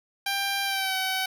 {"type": "tone with pitch glide", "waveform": "10% pulse", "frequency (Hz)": [792, 758], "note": ["G5", "F#5"], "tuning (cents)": [18, 42], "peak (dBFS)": -17, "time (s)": [0.26, 1.26], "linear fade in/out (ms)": 5, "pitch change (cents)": -76, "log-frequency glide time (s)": [0.64, 0.96], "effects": []}